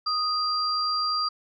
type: tone pair together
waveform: sine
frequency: 1244.5 / 4742 Hz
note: D#6 / D8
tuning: 0 / +16 cents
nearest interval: octave + major seventh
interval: 2316 cents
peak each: -26 dBFS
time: 0.06-1.29 s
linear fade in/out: 10 ms
effects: none